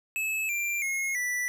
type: tone with pitch steps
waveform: square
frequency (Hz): 2600 / 2370 / 2161 / 1970.4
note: E7 / D7 / C#7 / B6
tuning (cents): -24 / +15 / -45 / -5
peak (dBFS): -28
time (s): 0.16-1.48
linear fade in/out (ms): 0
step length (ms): 330
effects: none